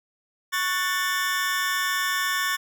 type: chord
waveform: sawtooth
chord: F# minor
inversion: second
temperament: just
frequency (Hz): 1110 / 1480 / 1776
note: C#6 / F#6 / A6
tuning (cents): +2 / 0 / +16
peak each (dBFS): -24 / -27 / -22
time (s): 0.52-2.57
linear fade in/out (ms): 20
effects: none